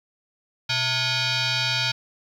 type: tone with frequency modulation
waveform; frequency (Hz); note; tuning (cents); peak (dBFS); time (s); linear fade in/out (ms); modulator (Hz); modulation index
sine; 653; E5; -17; -20; 0.69-1.92; 10; 777; 5.8
effects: tanh soft clip ceiling -16 dBFS + 9-bit